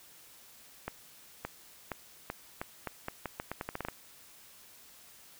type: accelerating click train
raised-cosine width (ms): 0.5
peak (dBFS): -20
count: 16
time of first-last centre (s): 0.88-3.885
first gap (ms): 570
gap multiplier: 0.82
effects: white hiss -56 dBFS RMS until 5.39 s